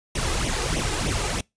pink noise with flanger, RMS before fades -25 dBFS, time 0.15-1.41 s, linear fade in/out 5 ms, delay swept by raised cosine 0.32 to 2.52 ms, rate 3.2 Hz, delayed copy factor +0.7, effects noise-tail reverb RT60 0.2 s tail -26 dB re dry + resampled to 22050 Hz

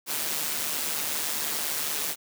white noise with amplitude modulation, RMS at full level -27 dBFS, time 0.06-2.16 s, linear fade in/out 50 ms, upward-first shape sine, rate 150 Hz, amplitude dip 55%, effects high-pass 150 Hz 12 dB/octave

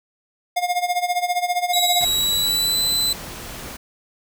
square tone with tremolo, 712 Hz, F5, 33 cents sharp, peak -17 dBFS, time 0.56-2.05 s, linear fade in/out 10 ms, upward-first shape sine, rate 15 Hz, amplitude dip 80%
sawtooth tone with pitch glide, 3868 to 4016 Hz, B7 to B7, -37 to +28 cents, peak -15 dBFS, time 1.73-3.13 s, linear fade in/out 5 ms, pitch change +65 cents, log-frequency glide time 2.12-2.83 s
pink noise, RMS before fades -34 dBFS, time 2-3.77 s, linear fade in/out 10 ms
effects none

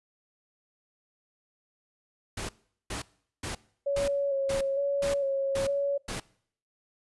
pink noise bursts, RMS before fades -35 dBFS, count 8, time 2.37-6.2 s, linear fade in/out 5 ms, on 120 ms, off 410 ms
sine tone with vibrato, 554.4 Hz, C#5, in tune, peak -25 dBFS, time 3.86-5.98 s, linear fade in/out 10 ms, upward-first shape square, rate 1.1 Hz, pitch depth 24 cents each way
effects noise-tail reverb RT60 0.6 s tail -22 dB re dry + resampled to 24000 Hz

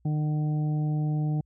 harmonic tone, 151.6 Hz, D#3, 45 cents flat, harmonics 1 / 2 / 3 / 4 / 5, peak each -24 / -35 / -46 / -48 / -43 dBFS, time 0.05-1.41 s, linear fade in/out 5 ms, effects added 60 Hz sine -63 dBFS peak until 1.45 s

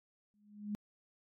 sine tone with exponential growth, 207.7 Hz, G#3, in tune, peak -33 dBFS, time 0.34-0.75 s, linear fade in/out 0 ms, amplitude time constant 88 ms, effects AAC 48 kbps

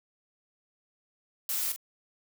blue noise with echo, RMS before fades -31 dBFS, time 1.49-1.72 s, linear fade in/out 2 ms, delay 42 ms, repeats 1, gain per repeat -9 dB, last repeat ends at 1.762 s, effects none

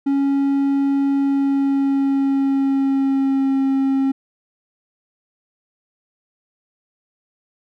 triangle tone with pitch glide, 277.2 to 269.8 Hz, C#4 to C#4, 0 to -47 cents, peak -13 dBFS, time 0.06-4.12 s, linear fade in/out 10 ms, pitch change -47 cents, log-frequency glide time 1.16-3.62 s, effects none

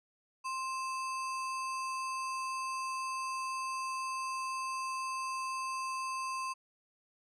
sine tone with sample-and-hold, 1051 Hz, C6, 7 cents sharp, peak -34 dBFS, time 0.44-6.54 s, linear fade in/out 20 ms, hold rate 3675 Hz, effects resampled to 22050 Hz

